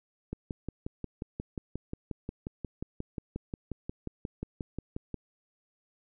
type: click train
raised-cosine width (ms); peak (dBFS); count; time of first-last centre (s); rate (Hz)
3; -22; 28; 0.33-5.143; 5.61
effects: none